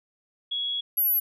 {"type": "tone pair in turn", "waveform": "sine", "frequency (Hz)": [3342, 11705], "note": ["G#7", "F#9"], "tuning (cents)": [10, -20], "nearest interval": "octave + minor seventh", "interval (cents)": 2170, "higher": "second", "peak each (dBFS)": [-26, -20], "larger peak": "second", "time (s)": [[0.51, 0.81], [0.97, 1.2]], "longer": "first", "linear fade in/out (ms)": 10, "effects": []}